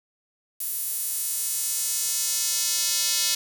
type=tone with high-pass filter sweep; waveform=square; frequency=196.1 Hz; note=G3; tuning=1 cent sharp; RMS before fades=-26 dBFS; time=0.6-3.35 s; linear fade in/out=5 ms; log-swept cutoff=12000 to 4500 Hz; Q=1.2; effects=8-bit